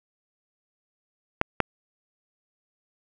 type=clicks; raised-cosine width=0.5 ms; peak=-4 dBFS; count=2; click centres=1.414 / 1.603 s; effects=none